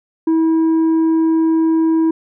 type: tone with tanh clipping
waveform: sine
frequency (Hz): 323.5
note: E4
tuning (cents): -32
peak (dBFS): -12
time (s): 0.27-2.11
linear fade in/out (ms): 5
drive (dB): 4
effects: none